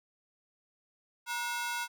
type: ring-modulated tone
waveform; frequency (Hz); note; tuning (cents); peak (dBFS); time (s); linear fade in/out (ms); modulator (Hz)
sawtooth; 1200; D6; +37; -26; 1.26-1.88; 50; 253
effects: none